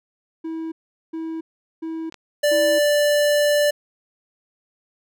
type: tone bursts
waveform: triangle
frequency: 323.9 Hz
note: E4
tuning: 30 cents flat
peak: -24 dBFS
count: 4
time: 0.44-2.79 s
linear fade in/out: 10 ms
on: 280 ms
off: 410 ms
type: clicks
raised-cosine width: 0.2 ms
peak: -23 dBFS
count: 2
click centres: 2.124 / 2.143 s
type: tone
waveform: square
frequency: 587.3 Hz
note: D5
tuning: in tune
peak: -16 dBFS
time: 2.43-3.71 s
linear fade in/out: 10 ms
effects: none